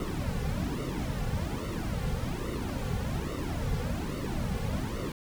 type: noise with flanger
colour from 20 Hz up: brown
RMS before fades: -32 dBFS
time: 0-5.12 s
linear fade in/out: 2 ms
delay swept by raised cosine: 1.2 to 3.2 ms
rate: 1.2 Hz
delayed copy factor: -0.8
effects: none